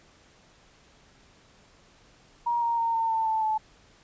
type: tone with pitch steps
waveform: sine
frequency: 947 / 933.4 / 920 / 906.9 / 893.8 / 881 / 868.4 Hz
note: A#5 / A#5 / A#5 / A#5 / A5 / A5 / A5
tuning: +27 / +2 / -23 / -48 / +27 / +2 / -23 cents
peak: -23 dBFS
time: 2.46-3.58 s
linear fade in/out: 10 ms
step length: 160 ms
effects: pink hiss -58 dBFS RMS until 4.03 s + resampled to 16000 Hz